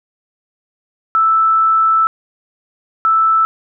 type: tone bursts at uneven times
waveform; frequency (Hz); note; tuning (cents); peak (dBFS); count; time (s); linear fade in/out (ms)
sine; 1318.5; E6; 0; -9; 2; 1.15-2.07 / 3.05-3.45; 0
effects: none